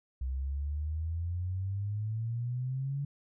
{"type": "exponential sweep", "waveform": "sine", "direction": "up", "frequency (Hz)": [63.5, 143], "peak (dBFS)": -31, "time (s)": [0.21, 3.05], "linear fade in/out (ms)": 5, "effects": []}